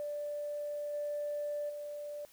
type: tone with level steps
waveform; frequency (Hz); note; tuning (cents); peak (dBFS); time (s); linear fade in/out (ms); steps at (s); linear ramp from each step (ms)
sine; 587.3; D5; 0; -35 / -33 / -39; 0-2.25; 0; 0.93 / 1.69; 10
effects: tanh soft clip ceiling -29 dBFS + white hiss -62 dBFS RMS until 2.32 s